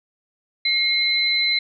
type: tone pair together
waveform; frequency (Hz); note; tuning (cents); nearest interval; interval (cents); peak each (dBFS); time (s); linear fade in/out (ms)
sine; 2142 / 4044; C7 / B7; +40 / +40; major seventh; 1100; -21 / -19; 0.65-1.59; 5
effects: none